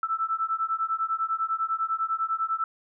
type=beating tone pair; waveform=sine; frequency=1317 / 1327 Hz; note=E6 / E6; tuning=-2 / +11 cents; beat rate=10 Hz; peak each=-28 dBFS; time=0.03-2.64 s; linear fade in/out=2 ms; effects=none